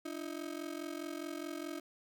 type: ring-modulated tone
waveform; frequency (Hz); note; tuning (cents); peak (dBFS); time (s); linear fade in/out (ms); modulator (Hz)
35% pulse; 316.6; D#4; +30; -35; 0.05-1.8; 5; 22.4
effects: none